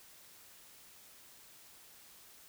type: silence
effects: white hiss -58 dBFS RMS until 2.48 s